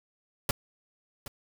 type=noise with echo; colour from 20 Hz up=pink; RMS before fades=-26 dBFS; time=0.49-0.51 s; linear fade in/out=2 ms; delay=770 ms; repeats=1; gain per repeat=-14 dB; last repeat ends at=1.28 s; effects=none